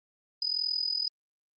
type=tone with amplitude modulation; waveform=sine; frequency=4983 Hz; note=D#8; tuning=2 cents sharp; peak=-24 dBFS; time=0.42-1.08 s; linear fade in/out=2 ms; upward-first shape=sine; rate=41.6 Hz; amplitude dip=85%; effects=Opus 48 kbps